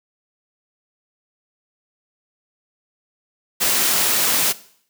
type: noise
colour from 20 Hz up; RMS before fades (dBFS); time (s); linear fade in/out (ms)
white; -18; 3.6-4.53; 20
effects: noise-tail reverb RT60 0.6 s tail -18 dB re dry + high-pass 150 Hz 12 dB/octave